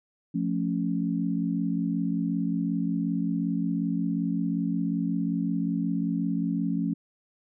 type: chord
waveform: sine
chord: F augmented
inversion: none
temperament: equal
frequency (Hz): 174.61 / 220 / 277.2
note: F3 / A3 / C#4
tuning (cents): 0 / 0 / 0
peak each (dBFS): -28 / -30 / -29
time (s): 0.34-6.94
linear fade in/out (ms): 10
effects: none